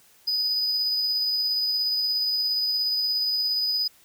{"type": "tone with tremolo", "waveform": "triangle", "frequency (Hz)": 4978, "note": "D#8", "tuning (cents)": 0, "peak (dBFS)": -20, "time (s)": [0.27, 3.88], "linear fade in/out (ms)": 10, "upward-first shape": "triangle", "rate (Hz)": 17, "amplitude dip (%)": 25, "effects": ["white hiss -57 dBFS RMS until 4.04 s"]}